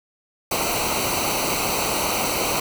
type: noise with comb filter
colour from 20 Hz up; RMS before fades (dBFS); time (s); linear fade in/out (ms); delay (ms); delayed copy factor
pink; -23; 0.51-2.6; 5; 0.58; -0.8
effects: none